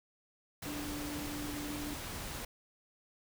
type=tone in noise; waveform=sine; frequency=293.7 Hz; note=D4; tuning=in tune; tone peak=-40 dBFS; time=0.66-1.94 s; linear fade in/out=5 ms; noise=pink; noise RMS=-42 dBFS; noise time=0.62-2.45 s; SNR=-1 dB; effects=none